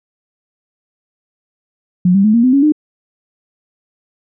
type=tone with pitch steps; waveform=sine; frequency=180.2 / 196.51 / 214.3 / 233.7 / 254.8 / 277.9 / 303.1 Hz; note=F#3 / G3 / A3 / A#3 / C4 / C#4 / D#4; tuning=-45 / +5 / -45 / +5 / -46 / +4 / -45 cents; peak=-7 dBFS; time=2.05-2.722 s; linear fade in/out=5 ms; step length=96 ms; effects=none